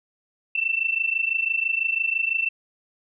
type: tone pair together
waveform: sine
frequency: 2665 / 2691 Hz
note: E7 / E7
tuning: +18 / +35 cents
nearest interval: unison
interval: 17 cents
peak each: -24 dBFS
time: 0.55-2.49 s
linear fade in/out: 5 ms
effects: none